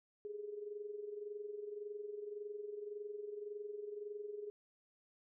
sine tone with amplitude modulation, 415.3 Hz, G#4, in tune, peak -40 dBFS, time 0.25-4.5 s, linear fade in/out 0 ms, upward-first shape sine, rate 21.8 Hz, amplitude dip 65%, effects none

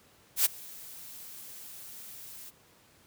blue noise with ADSR envelope, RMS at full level -22 dBFS, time 0.36-2.51 s, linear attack 92 ms, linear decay 19 ms, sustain -24 dB, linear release 25 ms, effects pink hiss -61 dBFS RMS until 3.06 s + high-pass 80 Hz 12 dB/octave

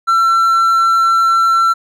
triangle tone, 1348 Hz, E6, 38 cents sharp, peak -7 dBFS, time 0.07-1.74 s, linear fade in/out 20 ms, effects none

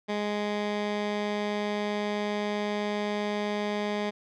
15% pulse tone with low-pass filter, 207.7 Hz, G#3, in tune, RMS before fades -30 dBFS, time 0.08-4.11 s, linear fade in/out 20 ms, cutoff 3800 Hz, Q 1, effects none

